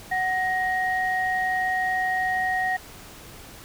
sine tone pair together, 743.8 / 1876 Hz, F#5 / A#6, +9 / +11 cents, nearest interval octave + major third, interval 1602 cents, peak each -24 dBFS, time 0.11-2.77 s, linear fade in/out 10 ms, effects tanh soft clip ceiling -14 dBFS + pink hiss -44 dBFS RMS until 3.64 s

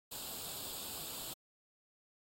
white noise with comb filter, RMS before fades -44 dBFS, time 0.11-1.34 s, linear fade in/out 10 ms, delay 0.25 ms, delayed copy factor +0.7, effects AAC 48 kbps

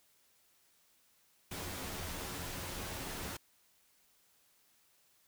pink noise with comb filter, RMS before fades -42 dBFS, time 1.51-3.37 s, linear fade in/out 5 ms, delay 11 ms, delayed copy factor +0.5, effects white hiss -70 dBFS RMS until 5.27 s

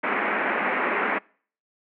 white band-pass noise, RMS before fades -25 dBFS, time 0.03-1.19 s, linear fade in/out 10 ms, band 200 to 2300 Hz, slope 48 dB/octave, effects noise-tail reverb RT60 0.5 s tail -26 dB re dry

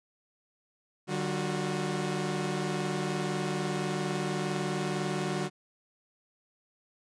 sawtooth tone cluster, 149.6 / 191.4 / 362.9 Hz, D3 / G3 / F#4, +32 / -41 / -34 cents, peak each -30 dBFS, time 1.07-5.5 s, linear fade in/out 50 ms, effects resampled to 22050 Hz

